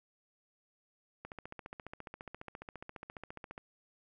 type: click train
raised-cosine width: 0.5 ms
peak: -29 dBFS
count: 35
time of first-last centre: 1.25-3.579 s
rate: 14.6 Hz
effects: none